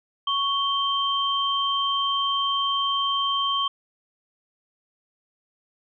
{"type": "tone pair together", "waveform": "sine", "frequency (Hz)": [1110, 3140], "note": ["C#6", "G7"], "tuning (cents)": [2, 2], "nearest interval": "octave + tritone", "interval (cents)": 1800, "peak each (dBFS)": -24, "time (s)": [0.27, 3.68], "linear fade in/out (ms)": 5, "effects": []}